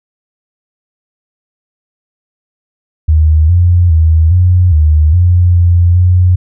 sine tone with pitch steps, 78 / 88 / 80.3 / 90 / 76.9 / 88.7 / 87.2 / 90.1 Hz, D#2 / F2 / E2 / F#2 / D#2 / F2 / F2 / F#2, +5 / +14 / -45 / -47 / -20 / +27 / -2 / -45 cents, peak -4 dBFS, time 3.08-6.36 s, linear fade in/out 10 ms, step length 410 ms, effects none

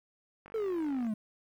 click train, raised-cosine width 0.5 ms, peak -35 dBFS, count 31, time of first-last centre 0.46-1.067 s, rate 49.4 Hz
triangle exponential sweep, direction down, 458.3 to 207.7 Hz, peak -28 dBFS, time 0.54-1.14 s, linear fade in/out 5 ms
effects 11-bit

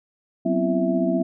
sine tone cluster, 187 / 249.8 / 265.4 / 337.4 / 658 Hz, F#3 / B3 / C4 / E4 / E5, +19 / +20 / +25 / +40 / -3 cents, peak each -25 dBFS, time 0.45-1.23 s, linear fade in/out 10 ms, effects none

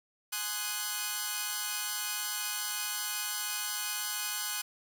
5% pulse chord, Ab dominant seventh, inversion none, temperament equal, 830.6 / 1046.5 / 1244.5 / 1480 Hz, Ab5 / C6 / Eb6 / Gb6, 0 / 0 / 0 / 0 cents, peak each -28 / -28 / -29 / -24 dBFS, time 0.32-4.62 s, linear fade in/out 10 ms, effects none

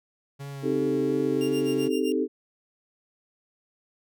45% pulse tone with vibrato, 138.59 Hz, C#3, in tune, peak -35 dBFS, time 0.39-1.89 s, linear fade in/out 20 ms, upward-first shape sine, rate 2.8 Hz, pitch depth 24 cents each way
sine chord, A half-diminished seventh, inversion first, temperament equal, 261.6 / 311.1 / 392 / 440 Hz, C4 / Eb4 / G4 / A4, 0 / 0 / 0 / 0 cents, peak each -28 dBFS, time 0.62-2.28 s, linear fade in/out 50 ms
sawtooth tone with tremolo, 2794 Hz, F7, in tune, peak -31 dBFS, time 1.41-2.12 s, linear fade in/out 0 ms, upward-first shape sine, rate 7.8 Hz, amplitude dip 90%
effects none

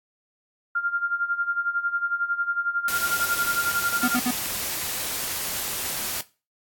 sine tone with tremolo, 1396.9 Hz, F6, in tune, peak -20 dBFS, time 0.75-4.16 s, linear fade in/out 5 ms, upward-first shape sine, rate 11 Hz, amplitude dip 85%
white noise, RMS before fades -29 dBFS, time 2.88-6.21 s, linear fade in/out 2 ms
square tone bursts, 248 Hz, B3, 7 cents sharp, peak -22 dBFS, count 3, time 4.03-4.31 s, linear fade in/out 5 ms, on 52 ms, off 62 ms
effects noise-tail reverb RT60 0.3 s tail -17 dB re dry + AAC 64 kbps

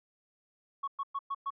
sine tone bursts, 1108.7 Hz, C#6, in tune, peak -30 dBFS, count 5, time 0.83-1.505 s, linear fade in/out 10 ms, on 47 ms, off 110 ms, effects tanh soft clip ceiling -28 dBFS

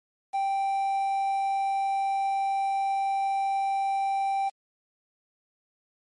triangle tone with quantisation, 784 Hz, G5, in tune, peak -22 dBFS, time 0.33-4.5 s, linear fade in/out 20 ms, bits 8, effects MP3 48 kbps

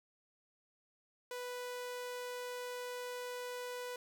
sawtooth tone, 493.9 Hz, B4, in tune, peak -37 dBFS, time 1.31-3.96 s, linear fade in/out 2 ms, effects none

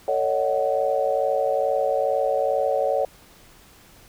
sine chord, D# half-diminished seventh, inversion second, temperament just, 448 / 560 / 622.3 / 746.7 Hz, A4 / C#5 / D#5 / F#5, +31 / +18 / 0 / +16 cents, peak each -27 / -22 / -27 / -26 dBFS, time 0.08-3.05 s, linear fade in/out 2 ms, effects pink hiss -51 dBFS RMS until 4.08 s

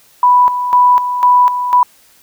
sine tone with tremolo, 987.8 Hz, B5, in tune, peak -5 dBFS, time 0.23-1.83 s, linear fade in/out 2 ms, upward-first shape square, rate 2 Hz, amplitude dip 65%, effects white hiss -48 dBFS RMS until 2.22 s

